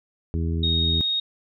harmonic tone, 82.41 Hz, E2, in tune, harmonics 1 / 2 / 3 / 4 / 5, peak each -23 / -29 / -33 / -35 / -37 dBFS, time 0.34-1.01 s, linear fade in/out 0 ms
sine tone, 3734 Hz, A#7, 2 cents sharp, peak -21 dBFS, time 0.63-1.2 s, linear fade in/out 5 ms
effects none

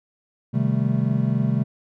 triangle chord, A half-diminished seventh, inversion first, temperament equal with one note detuned, 130.81 / 154.67 / 196 / 220 Hz, C3 / Eb3 / G3 / A3, 0 / -10 / 0 / 0 cents, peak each -20 / -24 / -23 / -23 dBFS, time 0.53-1.64 s, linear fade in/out 20 ms, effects none

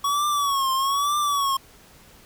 square tone with vibrato, 1119 Hz, C#6, 16 cents sharp, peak -21 dBFS, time 0.04-1.57 s, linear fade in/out 5 ms, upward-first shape triangle, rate 1.1 Hz, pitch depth 110 cents each way, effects pink hiss -51 dBFS RMS until 2.25 s

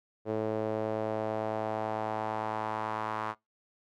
sawtooth tone with band-pass filter sweep, 109 Hz, A2, 16 cents flat, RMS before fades -33 dBFS, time 0.25-3.35 s, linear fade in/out 50 ms, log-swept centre 470 to 1100 Hz, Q 2.5, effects noise-tail reverb RT60 0.2 s tail -24 dB re dry

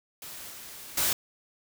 white noise with level steps, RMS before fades -42 / -44 / -26 dBFS, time 0.22-1.13 s, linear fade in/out 2 ms, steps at 0.5 / 0.97 s, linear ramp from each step 5 ms, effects none

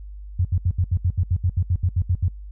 sine tone bursts, 89.2 Hz, F2, 37 cents sharp, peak -16 dBFS, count 15, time 0.39-2.283 s, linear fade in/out 5 ms, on 59 ms, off 72 ms, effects noise-tail reverb RT60 0.1 s tail -24 dB re dry + added 50 Hz sine -34 dBFS peak until 2.51 s

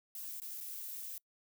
violet noise with dropouts, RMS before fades -44 dBFS, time 0.15-1.18 s, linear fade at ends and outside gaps 2 ms, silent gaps 0.401-0.418 / 0.604-0.608 s, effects noise-tail reverb RT60 0.1 s tail -25 dB re dry

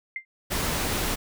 sine tone with exponential decay, 2093 Hz, C7, in tune, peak -25 dBFS, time 0.16-0.25 s, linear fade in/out 2 ms, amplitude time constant 19 ms
pink noise, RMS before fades -27 dBFS, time 0.5-1.16 s, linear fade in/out 20 ms
effects none

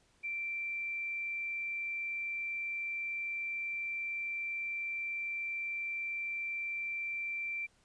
triangle tone with hard clipping, 2349 Hz, D7, in tune, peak -35 dBFS, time 0.23-7.67 s, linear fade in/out 20 ms, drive 3 dB, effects pink hiss -69 dBFS RMS until 7.84 s + resampled to 22050 Hz

